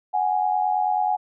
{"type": "tone pair together", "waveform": "sine", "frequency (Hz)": [741.3, 830.6], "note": ["F#5", "G#5"], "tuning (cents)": [3, 0], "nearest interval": "major second", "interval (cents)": 197, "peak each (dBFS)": -22, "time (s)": [0.13, 1.17], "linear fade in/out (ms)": 20, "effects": []}